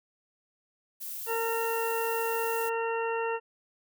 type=noise; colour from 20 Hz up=violet; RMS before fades=-38 dBFS; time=1-2.7 s; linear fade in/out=20 ms
type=harmonic tone; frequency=457.2 Hz; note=A#4; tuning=34 cents flat; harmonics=1 / 2 / 3 / 4 / 6; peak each=-30 / -33 / -38 / -40 / -39 dBFS; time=1.26-3.4 s; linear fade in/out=50 ms
effects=none